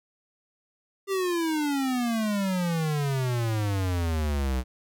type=exponential sweep; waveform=square; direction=down; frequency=398 to 61.74 Hz; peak=-25 dBFS; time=1.07-4.64 s; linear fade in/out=50 ms; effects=none